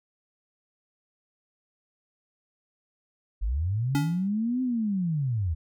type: linear two-way sweep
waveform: sine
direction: up then down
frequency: 43.65 to 260 to 74.3 Hz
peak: -24 dBFS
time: 3.41-5.55 s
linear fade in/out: 20 ms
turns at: 4.62 s
type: tone with exponential decay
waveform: square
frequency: 282.9 Hz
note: C#4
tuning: 35 cents sharp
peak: -22 dBFS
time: 3.95-4.28 s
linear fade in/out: 0 ms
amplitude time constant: 70 ms
effects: none